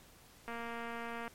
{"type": "click train", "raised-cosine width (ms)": 0.5, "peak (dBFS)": -28, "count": 187, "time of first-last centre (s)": [0.48, 1.278], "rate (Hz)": 233, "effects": ["pink hiss -60 dBFS RMS until 1.34 s", "MP3 64 kbps"]}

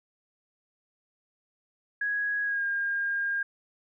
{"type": "tone with pitch glide", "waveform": "sine", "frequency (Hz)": [1661.2, 1613], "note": ["G#6", "G6"], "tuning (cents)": [0, 49], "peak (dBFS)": -26, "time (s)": [2.01, 3.43], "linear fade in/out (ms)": 5, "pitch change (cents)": -51, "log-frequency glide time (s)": [2.43, 2.65], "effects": []}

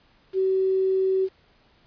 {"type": "tone with quantisation", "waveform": "sine", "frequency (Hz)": 380, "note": "F#4", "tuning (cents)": 46, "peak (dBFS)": -19, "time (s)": [0.33, 1.29], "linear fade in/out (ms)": 50, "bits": 8, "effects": ["pink hiss -60 dBFS RMS until 1.86 s", "resampled to 11025 Hz"]}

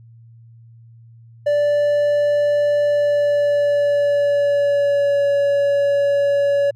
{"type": "tone with pitch glide", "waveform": "triangle", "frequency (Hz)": [584, 566.4], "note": ["D5", "C#5"], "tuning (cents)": [-10, 37], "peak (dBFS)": -12, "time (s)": [1.46, 6.71], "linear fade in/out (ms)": 10, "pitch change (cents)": -53, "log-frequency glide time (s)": [2.84, 5.28], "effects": ["added 115 Hz sine -42 dBFS peak until 6.75 s"]}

